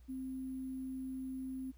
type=tone with sample-and-hold; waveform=sine; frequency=261.6 Hz; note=C4; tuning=in tune; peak=-39 dBFS; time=0.08-1.72 s; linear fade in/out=20 ms; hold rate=11025 Hz; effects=added 60 Hz sine -56 dBFS peak until 1.77 s + pink hiss -73 dBFS RMS until 1.77 s